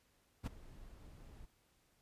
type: noise with ADSR envelope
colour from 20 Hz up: brown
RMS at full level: -35 dBFS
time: 0.43-1.46 s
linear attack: 38 ms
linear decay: 12 ms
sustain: -20 dB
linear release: 15 ms
effects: pink hiss -74 dBFS RMS until 2.01 s + resampled to 32000 Hz